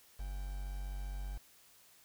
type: tone with quantisation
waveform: triangle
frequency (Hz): 47.55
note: F#1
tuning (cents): +48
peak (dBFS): -36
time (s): 0.19-1.38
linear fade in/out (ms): 10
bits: 9
effects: white hiss -63 dBFS RMS until 2.04 s